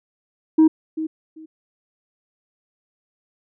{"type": "tone with echo", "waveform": "sine", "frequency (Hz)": 316.2, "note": "D#4", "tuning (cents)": 28, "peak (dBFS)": -7, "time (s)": [0.58, 0.68], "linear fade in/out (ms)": 10, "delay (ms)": 390, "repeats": 2, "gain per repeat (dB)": -15, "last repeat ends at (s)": 1.46, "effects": ["tanh soft clip ceiling -8 dBFS"]}